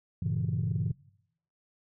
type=chord; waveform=sine; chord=G diminished seventh; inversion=none; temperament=equal; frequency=98 / 116.54 / 138.59 / 164.81 Hz; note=G2 / Bb2 / Db3 / Fb3; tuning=0 / 0 / 0 / 0 cents; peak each=-32 dBFS; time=0.22-0.92 s; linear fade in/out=5 ms; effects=noise-tail reverb RT60 0.7 s tail -20 dB re dry + tanh soft clip ceiling -21 dBFS